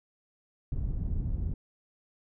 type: low-pass noise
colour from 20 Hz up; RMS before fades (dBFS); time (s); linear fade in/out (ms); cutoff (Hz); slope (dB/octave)
pink; -31; 0.72-1.54; 2; 130; 12
effects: none